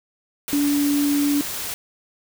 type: tone in noise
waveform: sine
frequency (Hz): 287.9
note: D4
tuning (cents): -34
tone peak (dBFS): -17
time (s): 0.53-1.41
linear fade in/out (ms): 0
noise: white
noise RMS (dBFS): -29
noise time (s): 0.48-1.74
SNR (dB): +9
effects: none